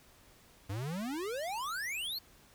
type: exponential sweep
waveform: square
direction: up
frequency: 92.5 to 4500 Hz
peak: -36 dBFS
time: 0.69-2.19 s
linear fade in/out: 10 ms
effects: pink hiss -61 dBFS RMS until 2.54 s